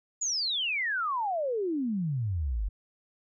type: exponential sweep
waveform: sine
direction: down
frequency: 7060 to 44.9 Hz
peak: -27 dBFS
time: 0.21-2.69 s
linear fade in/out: 10 ms
effects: none